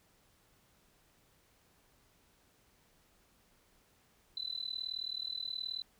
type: tone with amplitude modulation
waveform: sine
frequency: 4009 Hz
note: B7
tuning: 25 cents sharp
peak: -33 dBFS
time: 4.37-5.82 s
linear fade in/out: 2 ms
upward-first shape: sine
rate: 38.8 Hz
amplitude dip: 95%
effects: pink hiss -69 dBFS RMS until 5.99 s